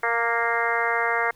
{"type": "harmonic tone with a mistuned harmonic", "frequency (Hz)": 233.1, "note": "A#3", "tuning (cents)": 0, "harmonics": [2, 3, 4, 5, 6, 7, 8, 9], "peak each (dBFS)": [-29, -29, -29, -29, -29, -29, -29, -29], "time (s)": [0.03, 1.31], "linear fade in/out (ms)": 5, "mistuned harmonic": 4, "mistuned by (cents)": -18, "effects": ["pink hiss -57 dBFS RMS until 1.35 s"]}